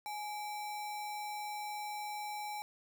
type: tone with sample-and-hold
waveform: sine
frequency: 837 Hz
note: G#5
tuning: 13 cents sharp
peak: -38 dBFS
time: 0.06-2.62 s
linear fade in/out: 0 ms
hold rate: 3150 Hz
effects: none